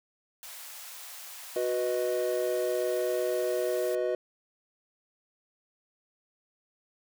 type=high-pass noise; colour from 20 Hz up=white; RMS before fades=-44 dBFS; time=0.43-3.95 s; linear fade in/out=0 ms; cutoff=600 Hz; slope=24 dB/octave
type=chord; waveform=triangle; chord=B major; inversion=second; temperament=equal with one note detuned; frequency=367.9 / 493.9 / 622.3 Hz; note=F#4 / B4 / D#5; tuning=-10 / 0 / 0 cents; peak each=-29 dBFS; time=1.56-4.15 s; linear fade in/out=2 ms
effects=none